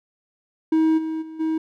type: tone with level steps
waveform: triangle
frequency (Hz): 318.4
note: D#4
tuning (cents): +40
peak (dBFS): -13 / -22 / -32 / -18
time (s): 0.72-1.58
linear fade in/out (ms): 5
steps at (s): 0.97 / 1.21 / 1.39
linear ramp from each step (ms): 20
effects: none